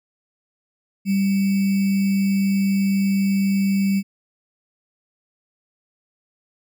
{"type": "tone with sample-and-hold", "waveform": "sine", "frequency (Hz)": 196, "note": "G3", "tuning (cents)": 0, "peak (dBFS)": -16, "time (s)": [1.05, 4.03], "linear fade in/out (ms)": 50, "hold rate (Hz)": 2450, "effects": []}